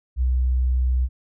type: tone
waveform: sine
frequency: 63.1 Hz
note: B1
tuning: 38 cents sharp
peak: -17 dBFS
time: 0.16-1.09 s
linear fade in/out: 50 ms
effects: none